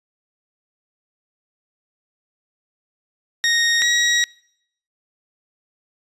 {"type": "tone pair in turn", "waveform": "20% pulse", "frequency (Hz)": [1864.7, 1906.1], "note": ["A#6", "A#6"], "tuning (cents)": [0, 38], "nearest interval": "unison", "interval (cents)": 38, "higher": "second", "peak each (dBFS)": -10, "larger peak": "neither", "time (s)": [[3.44, 3.82], [3.82, 4.24]], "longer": "second", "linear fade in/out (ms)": 0, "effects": ["noise-tail reverb RT60 0.7 s tail -26 dB re dry", "resampled to 24000 Hz"]}